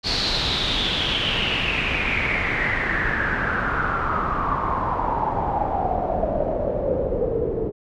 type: noise with low-pass filter sweep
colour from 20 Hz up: pink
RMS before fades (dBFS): -23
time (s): 0.03-7.72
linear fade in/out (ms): 50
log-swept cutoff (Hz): 4500 to 420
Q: 7.1
effects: none